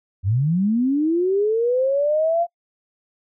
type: linear sweep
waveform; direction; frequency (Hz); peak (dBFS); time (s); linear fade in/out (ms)
sine; up; 87.4 to 698.5; -16; 0.23-2.47; 50
effects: noise-tail reverb RT60 0.1 s tail -23 dB re dry